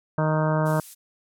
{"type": "harmonic tone", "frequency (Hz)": 155.56, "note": "D#3", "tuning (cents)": 0, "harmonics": [1, 2, 3, 4, 5, 6, 7, 8, 9, 10], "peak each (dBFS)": [-22, -31, -32, -26, -39, -30, -35, -34, -39, -36], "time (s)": [0.18, 0.8], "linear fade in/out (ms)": 2}
{"type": "noise", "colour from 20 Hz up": "violet", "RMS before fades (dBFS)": -37, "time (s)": [0.65, 0.95], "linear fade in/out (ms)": 20}
{"effects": ["low-pass 11000 Hz 12 dB/octave"]}